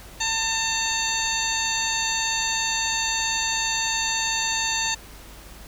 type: harmonic tone with a mistuned harmonic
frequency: 897 Hz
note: A5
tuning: 33 cents sharp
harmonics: 1 / 2 / 3 / 4 / 5 / 7 / 8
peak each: -30 / -30 / -30 / -30 / -30 / -30 / -30 dBFS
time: 0.2-4.95 s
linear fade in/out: 10 ms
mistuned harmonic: 4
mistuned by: +28 cents
effects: added 50 Hz sine -45 dBFS peak until 5.67 s + pink hiss -45 dBFS RMS until 5.67 s